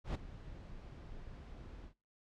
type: noise with ADSR envelope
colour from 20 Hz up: brown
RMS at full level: -33 dBFS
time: 0.04-1.94 s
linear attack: 110 ms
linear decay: 9 ms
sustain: -17 dB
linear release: 96 ms
effects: noise-tail reverb RT60 0.3 s tail -24 dB re dry + low-pass 5000 Hz 12 dB/octave